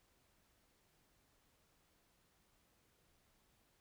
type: silence
effects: pink hiss -75 dBFS RMS until 3.8 s